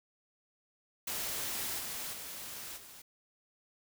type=noise with level steps; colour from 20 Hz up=white; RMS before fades=-37 / -40 / -44 / -52 dBFS; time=1.07-3.02 s; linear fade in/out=5 ms; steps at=1.78 / 2.12 / 2.76 s; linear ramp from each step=20 ms; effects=none